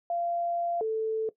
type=tone pair in turn; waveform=sine; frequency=689 / 441 Hz; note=F5 / A4; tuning=-24 / +4 cents; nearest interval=minor sixth; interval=772 cents; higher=first; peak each=-27 / -25 dBFS; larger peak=second; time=0.1-0.81 / 0.81-1.29 s; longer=first; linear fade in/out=2 ms; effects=noise-tail reverb RT60 0.1 s tail -17 dB re dry